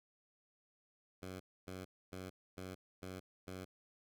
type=tone bursts; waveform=10% pulse; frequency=92.9 Hz; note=F#2; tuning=7 cents sharp; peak=-37 dBFS; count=6; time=1.22-3.65 s; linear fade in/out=10 ms; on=180 ms; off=270 ms; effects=none